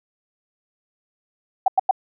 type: tone bursts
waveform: sine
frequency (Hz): 763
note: G5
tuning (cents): -47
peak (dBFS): -11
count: 3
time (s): 1.66-1.911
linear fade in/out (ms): 5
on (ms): 21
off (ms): 94
effects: none